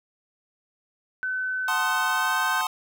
sine tone with pitch glide, 1515 to 1544.2 Hz, F#6 to G6, +40 to -26 cents, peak -25 dBFS, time 1.23-2.61 s, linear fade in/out 0 ms, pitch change +34 cents, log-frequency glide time 2.06-2.39 s
square chord, F# diminished seventh, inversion none, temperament equal, 740 / 880 / 1046.5 / 1244.5 Hz, F#5 / A5 / C6 / Eb6, 0 / 0 / 0 / 0 cents, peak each -33 / -30 / -29 / -31 dBFS, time 1.68-2.67 s, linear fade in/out 2 ms
effects none

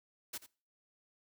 white noise with echo, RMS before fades -41 dBFS, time 0.33-0.38 s, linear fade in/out 10 ms, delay 85 ms, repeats 1, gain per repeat -14 dB, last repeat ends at 0.465 s, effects noise-tail reverb RT60 0.4 s tail -23 dB re dry + high-pass 80 Hz 12 dB/octave

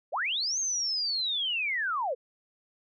sine linear two-way sweep, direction up then down, 446.9 to 6480 to 446.9 Hz, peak -27 dBFS, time 0.12-2.15 s, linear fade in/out 20 ms, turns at 0.59 s, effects none

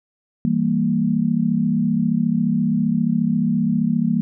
sine chord, E diminished, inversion none, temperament equal with one note detuned, 164.81 / 198.39 / 233.1 Hz, E3 / G3 / Bb3, 0 / +21 / 0 cents, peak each -22 / -21 / -19 dBFS, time 0.45-4.21 s, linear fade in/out 0 ms, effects none

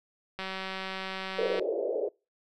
click train, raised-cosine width 0.3 ms, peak -20 dBFS, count 230, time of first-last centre 0.39-1.595 s, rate 190 Hz
pink band-pass noise, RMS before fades -30 dBFS, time 1.38-2.09 s, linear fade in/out 10 ms, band 400 to 570 Hz, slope 48 dB/octave
effects noise-tail reverb RT60 0.3 s tail -26 dB re dry

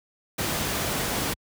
pink noise, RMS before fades -27 dBFS, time 0.38-1.34 s, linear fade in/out 10 ms, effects high-pass 60 Hz 12 dB/octave

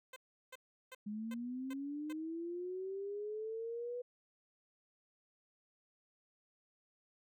10% pulse tone bursts, 516 Hz, C5, 24 cents flat, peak -40 dBFS, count 6, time 0.13-2.128 s, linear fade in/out 5 ms, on 33 ms, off 360 ms
sine linear sweep, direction up, 205 to 493.9 Hz, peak -39 dBFS, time 1.06-4.02 s, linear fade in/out 10 ms
effects none

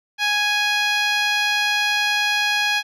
10% pulse tone with band-pass filter, 830.6 Hz, G#5, in tune, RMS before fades -20 dBFS, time 0.18-2.83 s, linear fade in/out 50 ms, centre 2100 Hz, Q 0.67, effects none

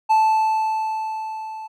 triangle tone with level ramp, 876 Hz, A5, 8 cents flat, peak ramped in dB -10 to -29 dBFS, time 0.09-1.68 s, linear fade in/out 20 ms, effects none

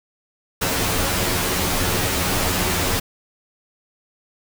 pink noise with comb filter, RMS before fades -21 dBFS, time 0.61-3 s, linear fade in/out 10 ms, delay 11 ms, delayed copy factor +0.85, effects none

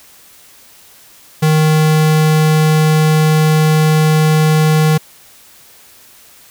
square tone, 155.56 Hz, D#3, in tune, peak -9 dBFS, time 1.42-4.98 s, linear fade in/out 10 ms, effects white hiss -43 dBFS RMS until 6.5 s

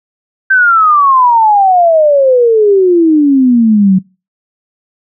sine exponential sweep, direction down, 1568 to 183.2 Hz, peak -4 dBFS, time 0.5-3.99 s, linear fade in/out 10 ms, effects noise-tail reverb RT60 0.3 s tail -24 dB re dry

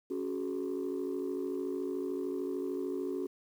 sine chord, C# suspended fourth, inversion none, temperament equal with one note detuned, 277.2 / 370 / 423.5 Hz, C#4 / F#4 / G#4, 0 / 0 / +34 cents, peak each -36 / -34 / -38 dBFS, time 0.1-3.27 s, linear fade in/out 10 ms, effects tanh soft clip ceiling -28 dBFS + 10-bit

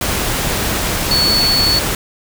sine tone in noise, 4429 Hz, C#8, 2 cents flat, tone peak -12 dBFS, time 1.11-1.79 s, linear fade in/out 2 ms, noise pink, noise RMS -18 dBFS, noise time 0.01-1.95 s, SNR +3 dB, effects none

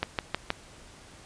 click train, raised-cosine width 0.3 ms, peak -10 dBFS, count 4, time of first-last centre 0.03-0.504 s, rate 6.33 Hz, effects pink hiss -51 dBFS RMS until 1.25 s + resampled to 22050 Hz

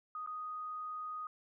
sine tone with dropouts, 1244.5 Hz, D#6, in tune, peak -39 dBFS, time 0.15-1.27 s, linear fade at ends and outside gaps 2 ms, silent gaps 0.263-0.273 s, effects none

